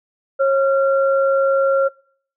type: tone pair together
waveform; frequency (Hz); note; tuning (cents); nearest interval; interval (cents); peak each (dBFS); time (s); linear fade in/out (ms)
sine; 543.8 / 1375; C#5 / F6; -33 / -27; octave + major third; 1606; -13 / -21; 0.39-1.89; 20
effects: noise-tail reverb RT60 0.6 s tail -26 dB re dry